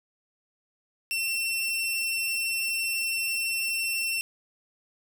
sawtooth tone, 2703 Hz, E7, 43 cents sharp, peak -23 dBFS, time 1.11-4.21 s, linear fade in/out 0 ms, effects none

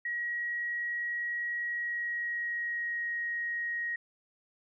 sine tone with pitch glide, 1905 to 1884.2 Hz, A#6 to A#6, +37 to +18 cents, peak -31 dBFS, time 0.05-3.96 s, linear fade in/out 5 ms, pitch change -19 cents, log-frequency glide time 1.63-3.12 s, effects none

